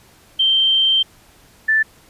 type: tone pair in turn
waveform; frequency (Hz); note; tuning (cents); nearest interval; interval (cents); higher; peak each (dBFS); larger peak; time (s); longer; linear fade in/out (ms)
sine; 3136 / 1761.3; G7 / A6; 0 / +1; minor seventh; 999; first; -12; neither; 0.39-1.03 / 1.68-1.83; first; 10
effects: pink hiss -50 dBFS RMS until 2.09 s + resampled to 32000 Hz